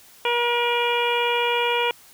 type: harmonic tone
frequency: 477.8 Hz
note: A#4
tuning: 43 cents sharp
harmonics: 1 / 2 / 3 / 4 / 5 / 6 / 7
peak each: -24 / -24 / -31 / -35 / -26 / -28 / -33 dBFS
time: 0.25-1.91 s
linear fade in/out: 2 ms
effects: white hiss -50 dBFS RMS until 2.13 s